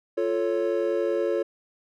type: chord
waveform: triangle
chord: F augmented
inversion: none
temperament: equal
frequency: 349.2 / 440 / 554.4 Hz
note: F4 / A4 / C#5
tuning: 0 / 0 / 0 cents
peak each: -25 dBFS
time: 0.17-1.43 s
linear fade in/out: 10 ms
effects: none